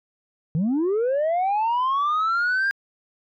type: linear sweep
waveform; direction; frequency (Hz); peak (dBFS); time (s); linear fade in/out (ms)
sine; up; 146.83 to 1620; -17; 0.55-2.71; 0
effects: tanh soft clip ceiling -18 dBFS